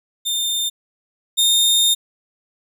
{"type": "tone pair in turn", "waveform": "sawtooth", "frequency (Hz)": [3614, 3656], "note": ["A7", "A#7"], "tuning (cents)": [46, -34], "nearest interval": "unison", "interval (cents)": 20, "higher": "second", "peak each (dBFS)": [-16, -10], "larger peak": "second", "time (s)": [[0.25, 0.7], [1.37, 1.95]], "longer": "second", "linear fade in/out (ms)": 20, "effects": []}